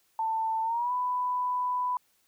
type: tone with pitch glide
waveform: sine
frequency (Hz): 891 to 994.4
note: A5 to B5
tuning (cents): +22 to +12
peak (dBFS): -26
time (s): 0.19-1.97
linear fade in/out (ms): 2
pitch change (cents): +190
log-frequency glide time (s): 0.63-0.92
effects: white hiss -69 dBFS RMS until 2.27 s